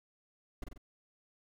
brown noise with echo, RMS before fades -37 dBFS, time 0.62-0.64 s, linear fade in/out 5 ms, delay 46 ms, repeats 3, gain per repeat -4 dB, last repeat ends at 0.778 s, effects none

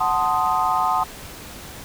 sine chord, F# diminished seventh, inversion none, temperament equal with one note detuned, 740 / 880 / 1041.7 / 1244.5 Hz, F#5 / A5 / C6 / Eb6, 0 / 0 / -8 / 0 cents, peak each -23 dBFS, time 0-1.04 s, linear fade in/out 10 ms, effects pink hiss -38 dBFS RMS until 1.84 s

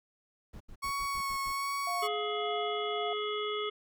brown noise bursts, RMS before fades -46 dBFS, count 7, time 0.53-1.523 s, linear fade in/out 10 ms, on 75 ms, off 78 ms
35% pulse tone with vibrato, 1108.7 Hz, C#6, in tune, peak -30 dBFS, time 0.82-2.08 s, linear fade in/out 20 ms, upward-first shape sine, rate 1.3 Hz, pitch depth 16 cents each way
sine tone with tremolo, 703 Hz, F5, 11 cents sharp, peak -34 dBFS, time 1.87-3.13 s, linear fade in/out 2 ms, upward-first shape sine, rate 1.8 Hz, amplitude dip 45%
harmonic tone, 421.3 Hz, G#4, 25 cents sharp, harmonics 1 / 3 / 5 / 7 / 8, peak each -34 / -37 / -42 / -43 / -40 dBFS, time 2.02-3.7 s, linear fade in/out 10 ms
effects none

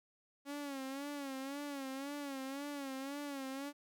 sawtooth tone with vibrato, 277.2 Hz, C#4, in tune, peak -37 dBFS, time 0.45-3.73 s, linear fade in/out 50 ms, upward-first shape sine, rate 1.9 Hz, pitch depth 81 cents each way, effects none

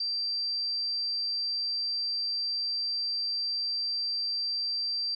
sine tone, 4699 Hz, D8, in tune, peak -28 dBFS, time 0-5.15 s, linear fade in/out 5 ms, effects none

